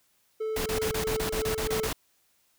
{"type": "tone with tremolo", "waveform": "triangle", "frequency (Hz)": 437.7, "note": "A4", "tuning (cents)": -9, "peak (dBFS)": -26, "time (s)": [0.4, 1.88], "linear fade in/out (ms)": 10, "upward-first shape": "square", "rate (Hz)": 3.1, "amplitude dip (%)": 30}
{"type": "noise bursts", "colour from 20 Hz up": "pink", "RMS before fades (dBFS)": -31, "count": 11, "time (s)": [0.56, 1.93], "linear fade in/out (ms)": 5, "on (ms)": 100, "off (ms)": 27}
{"effects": ["white hiss -68 dBFS RMS until 2.58 s"]}